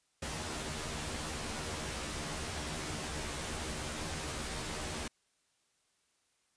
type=noise with comb filter; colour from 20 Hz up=pink; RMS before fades=-39 dBFS; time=0.22-5.08 s; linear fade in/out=5 ms; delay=13 ms; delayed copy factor=+0.95; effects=white hiss -75 dBFS RMS until 6.56 s + resampled to 22050 Hz